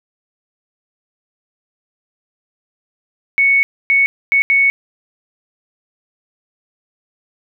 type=tone bursts at uneven times; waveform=sine; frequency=2217 Hz; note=C#7; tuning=in tune; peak=-9 dBFS; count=4; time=3.38-3.63 / 3.9-4.06 / 4.32-4.42 / 4.5-4.7 s; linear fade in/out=0 ms; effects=none